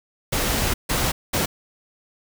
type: noise bursts at uneven times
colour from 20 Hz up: pink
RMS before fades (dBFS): -22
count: 3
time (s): 0.32-0.74 / 0.89-1.12 / 1.33-1.46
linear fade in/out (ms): 10
effects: none